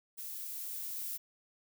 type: noise with level ramp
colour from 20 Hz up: violet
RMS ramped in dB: -43 to -39 dBFS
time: 0.17-1.18 s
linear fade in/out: 20 ms
effects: none